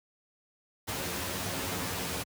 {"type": "noise with comb filter", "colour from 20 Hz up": "pink", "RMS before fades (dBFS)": -34, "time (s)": [0.87, 2.24], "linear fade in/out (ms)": 20, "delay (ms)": 11, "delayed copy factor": 0.6, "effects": ["high-pass 80 Hz 12 dB/octave"]}